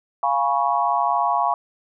sine chord, C# dominant seventh, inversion first, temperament equal with one note detuned, 698.5 / 830.6 / 974.2 / 1108.7 Hz, E#5 / G#5 / B5 / C#6, 0 / 0 / -24 / 0 cents, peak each -23 dBFS, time 0.23-1.54 s, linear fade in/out 2 ms, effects none

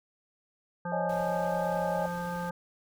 harmonic tone, 174.61 Hz, F3, in tune, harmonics 1 / 3 / 5 / 7 / 9, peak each -35 / -38 / -37 / -43 / -42 dBFS, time 0.85-2.51 s, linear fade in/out 5 ms
sine chord, C# suspended second, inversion none, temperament equal, 554.4 / 622.3 / 830.6 Hz, C#5 / D#5 / G#5, 0 / 0 / 0 cents, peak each -33 dBFS, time 0.92-2.06 s, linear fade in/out 2 ms
pink noise, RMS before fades -49 dBFS, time 1.09-2.5 s, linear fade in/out 5 ms
effects none

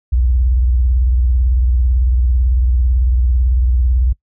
sine tone with vibrato, 61.74 Hz, B1, in tune, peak -10 dBFS, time 0.12-4.13 s, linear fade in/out 10 ms, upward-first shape sine, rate 18 Hz, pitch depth 190 cents each way, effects noise-tail reverb RT60 0.1 s tail -23 dB re dry

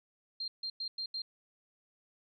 sine tone bursts at uneven times, 4186 Hz, C8, in tune, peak -35 dBFS, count 5, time 0.4-0.48 / 0.63-0.7 / 0.8-0.88 / 0.98-1.06 / 1.14-1.22 s, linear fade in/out 5 ms, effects none

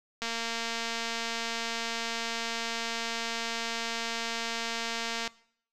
click train, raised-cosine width 0.2 ms, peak -16 dBFS, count 1164, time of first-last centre 0.22-5.277 s, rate 230 Hz, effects noise-tail reverb RT60 0.6 s tail -20 dB re dry

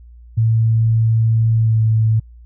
sine tone with pitch glide, 112.7 to 110.76 Hz, A2 to A2, +42 to +12 cents, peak -11 dBFS, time 0.37-2.2 s, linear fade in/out 10 ms, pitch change -30 cents, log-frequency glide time 1.55-1.81 s, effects added 59 Hz sine -38 dBFS peak until 2.45 s

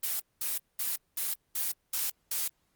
blue noise bursts, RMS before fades -31 dBFS, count 7, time 0.03-2.48 s, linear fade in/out 5 ms, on 170 ms, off 210 ms, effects pink hiss -74 dBFS RMS until 2.75 s + Opus 24 kbps

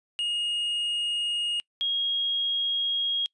triangle / sine tone pair in turn, 2861 / 3275 Hz, F7 / G#7, +41 / -25 cents, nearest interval major second, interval 234 cents, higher second, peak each -24 dBFS, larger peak neither, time 0.19-1.6 / 1.81-3.26 s, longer second, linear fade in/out 0 ms, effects noise-tail reverb RT60 0.1 s tail -25 dB re dry + resampled to 24000 Hz

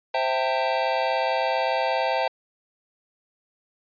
square chord, A minor seventh, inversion first, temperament equal with one note detuned, 523.3 / 659.3 / 784 / 901.6 Hz, C5 / E5 / G5 / A5, 0 / 0 / 0 / +42 cents, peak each -28 dBFS, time 0.14-2.28 s, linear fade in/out 5 ms, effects resampled to 11025 Hz

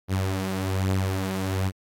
sawtooth beating tone pair, 94.3 / 95.5 Hz, F#2 / G2, +33 / -45 cents, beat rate 1.2 Hz, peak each -25 / -21 dBFS, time 0.08-1.72 s, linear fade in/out 50 ms, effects AAC 64 kbps

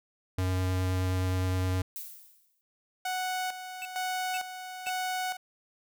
square tone with vibrato, 92.5 Hz, F#2, in tune, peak -27 dBFS, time 0.38-1.82 s, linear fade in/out 5 ms, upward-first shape triangle, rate 9.6 Hz, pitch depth 10 cents each way
violet noise with exponential decay, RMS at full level -37 dBFS, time 1.96-2.61 s, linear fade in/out 0 ms, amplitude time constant 140 ms
sawtooth tone with tremolo, 740 Hz, F#5, in tune, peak -26 dBFS, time 3.05-5.37 s, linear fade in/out 5 ms, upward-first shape square, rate 1.1 Hz, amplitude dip 65%
square tone bursts, 2637 Hz, E7, in tune, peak -36 dBFS, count 3, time 3.82-4.893 s, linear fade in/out 0 ms, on 31 ms, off 490 ms
effects none

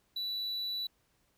triangle tone, 3951 Hz, B7, in tune, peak -32 dBFS, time 0.16-0.87 s, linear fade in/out 5 ms, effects pink hiss -73 dBFS RMS until 1.37 s

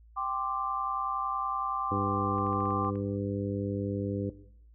sine chord, G suspended fourth, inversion none, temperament just, 784 / 1045.3 / 1176 Hz, G5 / C6 / D6, 0 / -2 / +2 cents, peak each -36 / -35 / -32 dBFS, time 0.16-2.91 s, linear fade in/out 20 ms
harmonic tone, 100 Hz, G2, 35 cents sharp, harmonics 1 / 2 / 3 / 4 / 5, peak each -33 / -36 / -34 / -38 / -37 dBFS, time 1.91-4.3 s, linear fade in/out 5 ms
clicks, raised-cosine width 0.5 ms, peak -37 dBFS, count 8, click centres 2.383 / 2.466 / 2.53 / 2.605 / 2.656 / 2.706 / 2.848 / 2.956 s
effects noise-tail reverb RT60 0.7 s tail -17 dB re dry + added 56 Hz sine -53 dBFS peak until 4.74 s

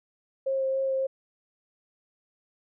sine tone with vibrato, 534 Hz, C5, 35 cents sharp, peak -24 dBFS, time 0.46-1.07 s, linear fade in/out 10 ms, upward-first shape sine, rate 3.5 Hz, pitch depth 11 cents each way, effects none

